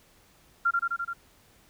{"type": "tone with echo", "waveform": "sine", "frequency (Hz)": 1384, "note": "F6", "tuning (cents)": -16, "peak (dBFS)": -20, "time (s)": [0.65, 0.71], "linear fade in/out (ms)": 10, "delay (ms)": 85, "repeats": 5, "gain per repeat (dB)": -2, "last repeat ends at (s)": 1.135, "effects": ["pink hiss -60 dBFS RMS until 1.69 s"]}